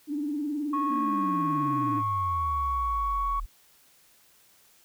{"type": "tone with vibrato", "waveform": "sine", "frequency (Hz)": 293.7, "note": "D4", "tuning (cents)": 0, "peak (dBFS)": -27, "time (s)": [0.07, 2.03], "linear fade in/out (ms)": 50, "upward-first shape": "sine", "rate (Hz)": 19, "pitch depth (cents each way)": 80}
{"type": "tone with pitch glide", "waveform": "sine", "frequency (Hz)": [1100, 1116], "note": ["C#6", "C#6"], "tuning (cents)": [-14, 11], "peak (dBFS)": -25, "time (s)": [0.73, 3.4], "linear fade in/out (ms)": 5, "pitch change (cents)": 25, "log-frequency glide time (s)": [2.25, 2.48]}
{"type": "exponential sweep", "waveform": "sine", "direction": "down", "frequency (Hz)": [246.9, 37.81], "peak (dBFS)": -31, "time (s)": [0.9, 3.46], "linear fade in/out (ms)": 10}
{"effects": ["tanh soft clip ceiling -18 dBFS", "white hiss -60 dBFS RMS until 4.84 s"]}